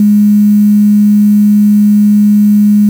sine tone with quantisation, 207.7 Hz, G#3, in tune, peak -3 dBFS, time 0-2.89 s, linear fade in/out 2 ms, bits 5, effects none

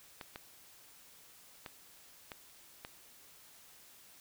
clicks, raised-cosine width 0.3 ms, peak -27 dBFS, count 5, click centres 0.212 / 0.359 / 1.662 / 2.318 / 2.849 s, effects white hiss -59 dBFS RMS until 4.2 s

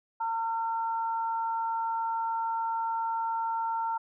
sine tone pair together, 910 / 1363.5 Hz, A#5 / F6, -42 / -42 cents, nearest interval perfect fifth, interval 700 cents, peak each -28 / -37 dBFS, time 0.2-3.98 s, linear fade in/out 10 ms, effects none

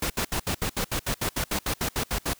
pink noise bursts, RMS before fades -27 dBFS, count 16, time 0.02-2.335 s, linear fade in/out 5 ms, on 80 ms, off 69 ms, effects white hiss -55 dBFS RMS until 2.39 s

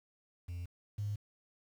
triangle tone pair in turn, 87.31 / 103.41 Hz, F2 / G#2, 0 / -7 cents, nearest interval minor third, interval 293 cents, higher second, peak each -36 / -30 dBFS, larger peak second, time 0.48-0.66 / 0.98-1.16 s, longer neither, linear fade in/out 10 ms, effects tanh soft clip ceiling -32 dBFS + 10-bit

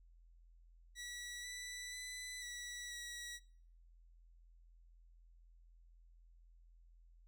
15% pulse tone with pitch steps, 1941 / 1974 / 1995 / 1946 / 1924 Hz, B6 / B6 / B6 / B6 / B6, -31 / -1 / +17 / -26 / -46 cents, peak -39 dBFS, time 0.95-3.4 s, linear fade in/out 50 ms, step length 490 ms, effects noise-tail reverb RT60 0.6 s tail -24 dB re dry + added 42 Hz sine -61 dBFS peak until 7.27 s

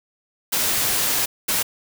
white noise bursts at uneven times, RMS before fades -21 dBFS, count 2, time 0.52-1.26 / 1.48-1.63 s, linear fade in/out 10 ms, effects none

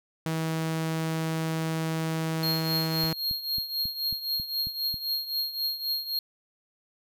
sawtooth tone, 161 Hz, E3, 41 cents flat, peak -23 dBFS, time 0.26-3.13 s, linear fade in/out 0 ms
square tone with tremolo, 4249 Hz, C8, 26 cents sharp, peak -25 dBFS, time 2.43-6.19 s, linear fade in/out 2 ms, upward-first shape triangle, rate 3.8 Hz, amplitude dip 80%
click train, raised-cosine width 5 ms, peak -28 dBFS, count 8, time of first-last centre 3.04-4.942 s, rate 3.68 Hz
effects none

